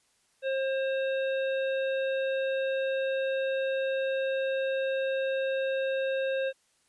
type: harmonic tone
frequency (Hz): 534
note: C5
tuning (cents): +35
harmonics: 1 / 3 / 5 / 7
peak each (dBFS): -27 / -37 / -41 / -44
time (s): 0.42-6.53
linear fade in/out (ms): 50
effects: white hiss -69 dBFS RMS until 6.88 s + resampled to 24000 Hz